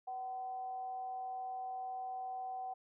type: tone with frequency modulation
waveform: sine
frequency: 757 Hz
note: F#5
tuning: 39 cents sharp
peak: -39 dBFS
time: 0.07-2.74 s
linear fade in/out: 10 ms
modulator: 265 Hz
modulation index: 0.21
effects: none